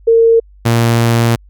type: tone pair in turn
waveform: sine / sawtooth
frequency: 457 / 116.58 Hz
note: A#4 / A#2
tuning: -34 / +1 cents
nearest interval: 2 octaves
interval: 2365 cents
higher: first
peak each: -5 dBFS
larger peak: neither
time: 0.07-0.4 / 0.65-1.36 s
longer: second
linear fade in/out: 10 ms
effects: added 49 Hz sine -39 dBFS peak until 1.49 s